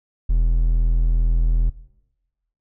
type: tone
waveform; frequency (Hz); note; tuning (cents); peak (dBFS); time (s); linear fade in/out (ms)
triangle; 41.2; E1; 0; -12; 0.29-1.7; 10
effects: noise-tail reverb RT60 1.0 s tail -19 dB re dry